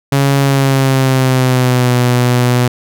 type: tone with pitch glide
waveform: sawtooth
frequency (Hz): 138.59 to 123.47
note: C#3 to B2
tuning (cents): 0 to 0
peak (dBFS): -5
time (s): 0.12-2.68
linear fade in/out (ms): 5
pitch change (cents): -200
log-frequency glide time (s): 0.4-1.98
effects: none